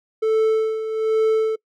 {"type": "tone with tremolo", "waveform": "triangle", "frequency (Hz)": 440, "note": "A4", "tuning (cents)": 0, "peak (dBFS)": -12, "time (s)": [0.22, 1.56], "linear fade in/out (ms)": 10, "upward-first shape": "sine", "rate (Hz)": 1.2, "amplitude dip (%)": 65, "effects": ["noise-tail reverb RT60 0.1 s tail -25 dB re dry"]}